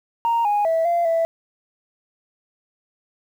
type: tone with pitch steps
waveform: sine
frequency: 929 / 826 / 654 / 688 / 661 Hz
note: A#5 / G#5 / E5 / F5 / E5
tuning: -6 / -10 / -14 / -26 / +5 cents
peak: -15 dBFS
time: 0.25-1.25 s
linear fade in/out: 0 ms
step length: 200 ms
effects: tanh soft clip ceiling -14 dBFS + 8-bit